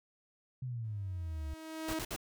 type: exponential sweep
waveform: sine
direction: down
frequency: 130.81 to 69.3 Hz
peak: -36 dBFS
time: 0.62-1.54 s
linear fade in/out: 5 ms
type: tone with exponential growth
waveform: sawtooth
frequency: 318.2 Hz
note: D#4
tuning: 39 cents sharp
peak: -29 dBFS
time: 0.84-1.99 s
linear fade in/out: 2 ms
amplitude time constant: 250 ms
type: noise bursts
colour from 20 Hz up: pink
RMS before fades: -39 dBFS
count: 3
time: 1.88-2.163 s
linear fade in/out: 5 ms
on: 57 ms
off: 56 ms
effects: none

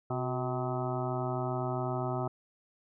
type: harmonic tone with a mistuned harmonic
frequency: 127.5 Hz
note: C3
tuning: 44 cents flat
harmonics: 1 / 2 / 3 / 5 / 6 / 7 / 8 / 9 / 10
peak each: -34 / -40 / -37 / -38 / -39 / -44 / -45 / -47 / -42 dBFS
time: 0.1-2.28 s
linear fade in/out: 5 ms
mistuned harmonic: 3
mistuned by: -55 cents
effects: none

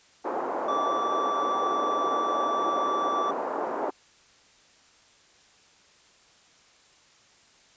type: band-pass noise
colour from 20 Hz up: white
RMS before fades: -30 dBFS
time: 0.24-3.91 s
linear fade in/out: 20 ms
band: 300 to 970 Hz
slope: 24 dB/octave
type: tone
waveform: triangle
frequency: 1160 Hz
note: D6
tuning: 22 cents flat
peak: -24 dBFS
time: 0.68-3.31 s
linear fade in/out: 5 ms
effects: white hiss -58 dBFS RMS until 7.76 s + resampled to 16000 Hz

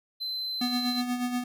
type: tone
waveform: triangle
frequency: 4066 Hz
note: B7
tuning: 50 cents sharp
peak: -29 dBFS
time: 0.2-1.02 s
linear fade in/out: 20 ms
type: tone with tremolo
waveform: square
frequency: 246.5 Hz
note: B3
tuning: 3 cents flat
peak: -26 dBFS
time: 0.61-1.44 s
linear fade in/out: 5 ms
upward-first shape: sine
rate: 8.3 Hz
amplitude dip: 55%
effects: none

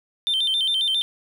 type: tone with vibrato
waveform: triangle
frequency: 3342 Hz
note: G#7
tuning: 10 cents sharp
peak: -17 dBFS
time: 0.27-1.02 s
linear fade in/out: 0 ms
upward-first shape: square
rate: 7.4 Hz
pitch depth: 120 cents each way
effects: tanh soft clip ceiling -14 dBFS + 9-bit

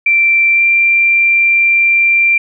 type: tone with pitch glide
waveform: sine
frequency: 2349 to 2365 Hz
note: D7 to D7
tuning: 0 to +12 cents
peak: -7 dBFS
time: 0.06-2.38 s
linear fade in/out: 5 ms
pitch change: +12 cents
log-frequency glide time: 0.52-0.63 s
effects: none

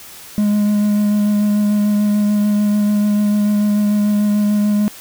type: tone with vibrato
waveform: triangle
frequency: 207.7 Hz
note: G#3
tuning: in tune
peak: -10 dBFS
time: 0.38-4.88 s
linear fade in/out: 0 ms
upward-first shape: sine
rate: 6.8 Hz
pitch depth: 13 cents each way
effects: white hiss -37 dBFS RMS until 5 s

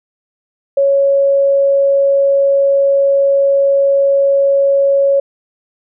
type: tone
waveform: sine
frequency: 554.4 Hz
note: C#5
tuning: in tune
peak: -8 dBFS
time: 0.77-5.2 s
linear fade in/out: 5 ms
effects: none

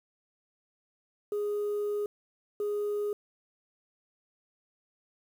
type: tone bursts at uneven times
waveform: sine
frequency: 413.9 Hz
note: G#4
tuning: 6 cents flat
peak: -26 dBFS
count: 2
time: 1.32-2.06 / 2.6-3.13 s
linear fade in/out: 2 ms
effects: tanh soft clip ceiling -27 dBFS + 9-bit

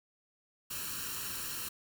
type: noise with comb filter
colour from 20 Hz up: white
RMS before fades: -39 dBFS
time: 0.7-1.69 s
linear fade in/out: 10 ms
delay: 0.71 ms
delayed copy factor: +0.7
effects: none

